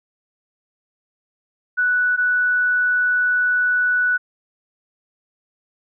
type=tone pair in turn; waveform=sine; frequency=1480 / 1480 Hz; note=F#6 / F#6; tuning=0 / 0 cents; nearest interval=unison; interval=0 cents; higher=neither; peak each=-15 dBFS; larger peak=neither; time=1.77-2.17 / 2.17-4.18 s; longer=second; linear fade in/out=20 ms; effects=none